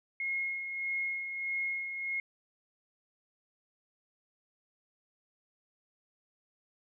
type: tone with tremolo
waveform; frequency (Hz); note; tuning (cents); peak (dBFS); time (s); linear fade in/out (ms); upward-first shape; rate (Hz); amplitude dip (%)
sine; 2157; C#7; -48; -30; 0.2-2.2; 2; sine; 1.6; 50
effects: none